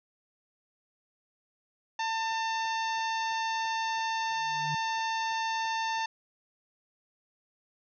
harmonic tone, 897 Hz, A5, 33 cents sharp, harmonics 1 / 2 / 3 / 4 / 5 / 6 / 7, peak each -30 / -36 / -40 / -42 / -44 / -46 / -47 dBFS, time 1.99-6.06 s, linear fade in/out 5 ms
sine tone with exponential growth, 150.4 Hz, D3, 42 cents sharp, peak -32 dBFS, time 4.24-4.75 s, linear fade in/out 5 ms, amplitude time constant 110 ms
effects none

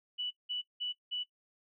sine tone bursts, 2960 Hz, F#7, in tune, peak -33 dBFS, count 4, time 0.18-1.24 s, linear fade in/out 20 ms, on 130 ms, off 180 ms, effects noise-tail reverb RT60 0.1 s tail -19 dB re dry

